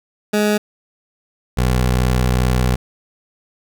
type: tone pair in turn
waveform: 20% pulse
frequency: 209.6 / 62.49 Hz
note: G#3 / B1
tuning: +16 / +21 cents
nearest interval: octave + major sixth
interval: 2095 cents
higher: first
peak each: -9 dBFS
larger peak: neither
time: 0.33-0.58 / 1.57-2.76 s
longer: second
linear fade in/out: 10 ms
effects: none